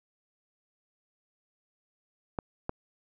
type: clicks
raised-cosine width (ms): 1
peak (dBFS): -17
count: 2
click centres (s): 2.388 / 2.694
effects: none